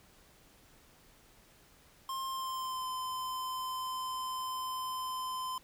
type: tone with pitch glide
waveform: square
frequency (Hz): 1060 to 1028.6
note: C6 to C6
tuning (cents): +22 to -30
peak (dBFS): -36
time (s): 2.09-5.58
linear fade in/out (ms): 2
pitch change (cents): -52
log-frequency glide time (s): 2.27-2.86
effects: pink hiss -62 dBFS RMS until 5.63 s